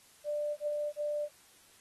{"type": "tone bursts", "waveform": "sine", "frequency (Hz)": 592, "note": "D5", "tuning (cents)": 14, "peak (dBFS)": -31, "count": 3, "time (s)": [0.24, 1.288], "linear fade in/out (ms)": 50, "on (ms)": 330, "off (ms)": 29, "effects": ["white hiss -61 dBFS RMS until 1.8 s", "AAC 32 kbps"]}